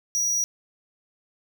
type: tone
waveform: square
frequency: 5790 Hz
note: F#8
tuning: 38 cents flat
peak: -22 dBFS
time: 0.15-0.44 s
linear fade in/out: 0 ms
effects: none